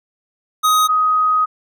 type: tone pair in turn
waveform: square / sine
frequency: 1255 / 1255 Hz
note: D#6 / D#6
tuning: +15 / +15 cents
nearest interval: unison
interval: 0 cents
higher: neither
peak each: -12 dBFS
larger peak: neither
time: 0.63-0.88 / 0.88-1.46 s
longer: second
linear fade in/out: 20 ms
effects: none

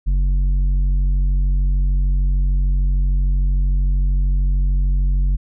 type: tone with tanh clipping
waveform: sine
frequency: 46.61 Hz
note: F#1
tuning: 13 cents sharp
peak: -15 dBFS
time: 0.06-5.37 s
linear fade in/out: 20 ms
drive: 7 dB
effects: none

